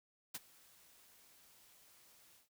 white noise with ADSR envelope, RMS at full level -41 dBFS, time 0.34-2.49 s, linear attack 11 ms, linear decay 32 ms, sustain -24 dB, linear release 130 ms, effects none

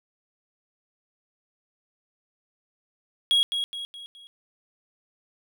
triangle tone with echo, 3308 Hz, G#7, 8 cents flat, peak -16 dBFS, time 3.31-3.43 s, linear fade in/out 0 ms, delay 210 ms, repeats 4, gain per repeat -7 dB, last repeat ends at 4.27 s, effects none

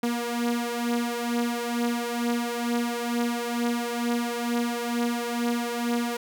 sawtooth beating tone pair, 237 / 239.2 Hz, A#3 / A#3, +29 / +45 cents, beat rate 2.2 Hz, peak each -23 / -26 dBFS, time 0.03-6.17 s, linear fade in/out 5 ms, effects none

